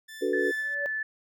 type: tone with tremolo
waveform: sawtooth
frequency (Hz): 1760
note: A6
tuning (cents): 0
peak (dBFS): -37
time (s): 0.08-0.75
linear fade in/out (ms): 10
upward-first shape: sine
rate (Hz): 2.8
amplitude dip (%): 75
type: chord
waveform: sine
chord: B minor seventh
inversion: first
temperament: equal with one note detuned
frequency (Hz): 290 / 370 / 440 / 493.9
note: D4 / F#4 / A4 / B4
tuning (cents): -22 / 0 / 0 / 0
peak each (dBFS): -32 / -28 / -29 / -31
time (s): 0.21-0.52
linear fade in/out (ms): 20
type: tone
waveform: sine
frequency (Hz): 1745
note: A6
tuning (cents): -15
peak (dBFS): -28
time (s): 0.33-1.03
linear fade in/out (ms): 5
type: tone with exponential growth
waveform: sine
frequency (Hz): 570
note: C#5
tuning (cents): +48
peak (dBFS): -28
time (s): 0.55-0.86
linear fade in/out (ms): 0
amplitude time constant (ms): 66
effects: none